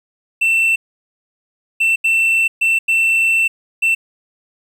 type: tone bursts at uneven times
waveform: triangle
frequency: 2683 Hz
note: E7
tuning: 30 cents sharp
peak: -10 dBFS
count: 6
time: 0.41-0.76 / 1.8-1.96 / 2.04-2.48 / 2.61-2.79 / 2.88-3.48 / 3.82-3.95 s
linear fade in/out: 10 ms
effects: 8-bit